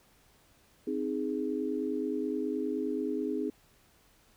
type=chord; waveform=sine; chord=Ab major; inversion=first; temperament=equal; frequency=261.6 / 311.1 / 415.3 Hz; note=C4 / Eb4 / Ab4; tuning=0 / 0 / 0 cents; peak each=-34 dBFS; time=0.87-3.5 s; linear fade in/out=5 ms; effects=pink hiss -64 dBFS RMS until 4.36 s